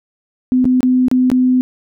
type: tone with dropouts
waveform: sine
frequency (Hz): 253.9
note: B3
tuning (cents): +48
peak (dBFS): -9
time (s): 0.52-1.61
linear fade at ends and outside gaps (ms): 0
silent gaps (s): 0.644-0.654 / 0.806-0.83 / 1.083-1.114 / 1.301-1.316
effects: none